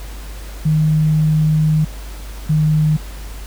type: tone pair in turn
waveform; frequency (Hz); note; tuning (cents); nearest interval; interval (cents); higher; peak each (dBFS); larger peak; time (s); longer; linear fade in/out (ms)
sine; 155.1 / 154.03; D#3 / D#3; -5 / -17; unison; 12; first; -11; neither; 0.65-1.85 / 2.49-2.97; first; 10
effects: added 50 Hz sine -28 dBFS peak until 3.46 s + pink hiss -38 dBFS RMS until 3.46 s